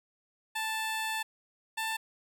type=tone pair in turn; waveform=15% pulse; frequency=880 / 887.1 Hz; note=A5 / A5; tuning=0 / +14 cents; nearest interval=unison; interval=14 cents; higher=second; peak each=-25 / -25 dBFS; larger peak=neither; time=0.55-1.23 / 1.77-1.97 s; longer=first; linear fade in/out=10 ms; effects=none